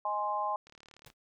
sine chord, Ab major, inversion second, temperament equal, 622.3 / 830.6 / 1046.5 Hz, Eb5 / Ab5 / C6, 0 / 0 / 0 cents, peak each -38 / -33 / -33 dBFS, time 0.05-0.56 s, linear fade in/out 2 ms
click train, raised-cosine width 0.2 ms, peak -37 dBFS, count 17, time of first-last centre 0.67-1.101 s, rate 37.1 Hz
pink noise with exponential decay, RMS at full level -47 dBFS, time 1.06-1.14 s, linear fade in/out 5 ms, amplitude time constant 17 ms
effects none

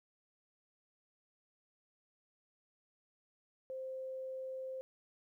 sine tone, 523.3 Hz, C5, in tune, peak -40 dBFS, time 3.7-4.81 s, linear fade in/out 0 ms, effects 13-bit

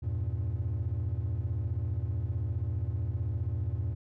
triangle chord, E diminished, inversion none, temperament equal with one note detuned, 82.41 / 97.72 / 116.54 Hz, E2 / G2 / Bb2, 0 / -5 / 0 cents, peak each -31 dBFS, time 0.02-3.95 s, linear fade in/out 20 ms, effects tanh soft clip ceiling -22 dBFS

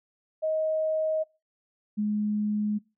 sine tone pair in turn, 629 / 209.9 Hz, D#5 / G#3, +19 / +19 cents, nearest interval octave + perfect fifth, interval 1900 cents, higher first, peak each -24 dBFS, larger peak neither, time 0.42-1.24 / 1.97-2.79 s, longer neither, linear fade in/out 20 ms, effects noise-tail reverb RT60 0.3 s tail -25 dB re dry

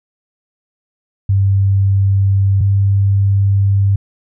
sine tone pair in turn, 98 / 98.97 Hz, G2 / G2, 0 / +17 cents, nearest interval unison, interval 17 cents, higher second, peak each -9 dBFS, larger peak neither, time 1.29-2.61 / 2.61-3.96 s, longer second, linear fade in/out 5 ms, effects none

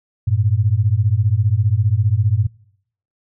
sine beating tone pair, 97.7 / 112.7 Hz, G2 / A2, -5 / +42 cents, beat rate 15 Hz, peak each -16 dBFS, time 0.27-2.47 s, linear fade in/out 10 ms, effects noise-tail reverb RT60 0.7 s tail -25 dB re dry

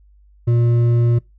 sine tone with hard clipping, 118.5 Hz, A#2, 29 cents sharp, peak -14 dBFS, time 0.47-1.19 s, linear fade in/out 10 ms, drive 7 dB, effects noise-tail reverb RT60 0.2 s tail -22 dB re dry + added 50 Hz sine -47 dBFS peak until 1.38 s

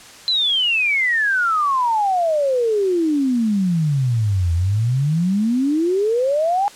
sine exponential two-way sweep, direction down then up, 4100 to 82.41 to 832 Hz, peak -15 dBFS, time 0.28-6.68 s, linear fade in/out 0 ms, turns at 4.53 s, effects white hiss -41 dBFS RMS until 6.75 s + low-pass 8000 Hz 12 dB/octave

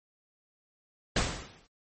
pink noise with exponential decay, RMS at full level -24 dBFS, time 1.16-1.67 s, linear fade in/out 5 ms, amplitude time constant 110 ms, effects MP3 32 kbps

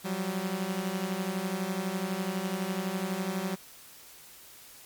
sawtooth beating tone pair, 180.6 / 192.6 Hz, F#3 / G3, -42 / -30 cents, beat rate 12 Hz, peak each -30 / -28 dBFS, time 0.04-3.56 s, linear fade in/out 20 ms, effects white hiss -51 dBFS RMS until 4.85 s + MP3 96 kbps

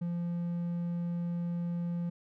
triangle tone, 172.5 Hz, F3, 21 cents flat, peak -29 dBFS, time 0.01-2.1 s, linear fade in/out 10 ms, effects none

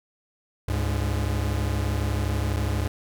45% pulse tone pair together, 71.3 / 103.41 Hz, C#2 / G#2, +49 / -7 cents, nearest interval tritone, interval 644 cents, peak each -26 dBFS, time 0.68-2.88 s, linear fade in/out 5 ms, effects 10-bit

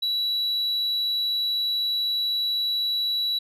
sine tone, 3924 Hz, B7, 12 cents flat, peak -20 dBFS, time 0.02-3.39 s, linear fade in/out 10 ms, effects tanh soft clip ceiling -21 dBFS

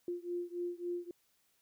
sine beating tone pair, 349.2 / 352.8 Hz, F4 / F4, 0 / +18 cents, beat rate 3.6 Hz, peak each -39 / -40 dBFS, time 0.08-1.11 s, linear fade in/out 2 ms, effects white hiss -74 dBFS RMS until 1.61 s

